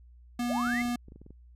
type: tone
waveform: square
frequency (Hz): 241.4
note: B3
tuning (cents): -39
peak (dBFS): -29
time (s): 0.39-0.96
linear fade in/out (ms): 5
type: linear sweep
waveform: sine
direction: up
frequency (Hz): 493.9 to 2217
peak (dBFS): -30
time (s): 0.49-0.83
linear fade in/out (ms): 20
type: clicks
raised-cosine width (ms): 3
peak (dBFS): -36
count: 11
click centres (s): 0.672 / 0.739 / 0.818 / 0.855 / 0.885 / 1.084 / 1.121 / 1.16 / 1.216 / 1.264 / 1.306
effects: added 60 Hz sine -51 dBFS peak until 1.55 s + resampled to 32000 Hz